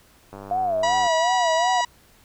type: click train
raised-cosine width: 1 ms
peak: -24 dBFS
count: 74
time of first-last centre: 0.33-1.067 s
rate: 99.1 Hz
type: tone with vibrato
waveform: sine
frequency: 694 Hz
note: F5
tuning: 11 cents flat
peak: -20 dBFS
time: 0.51-1.81 s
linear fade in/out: 2 ms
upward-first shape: sine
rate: 2.7 Hz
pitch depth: 140 cents each way
type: harmonic tone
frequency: 970 Hz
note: B5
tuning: 31 cents flat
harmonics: 1 / 2 / 3 / 4 / 5 / 6 / 7 / 8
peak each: -22 / -28 / -32 / -34 / -36 / -38 / -39 / -40 dBFS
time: 0.83-1.85 s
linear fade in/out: 5 ms
effects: pink hiss -55 dBFS RMS until 2.24 s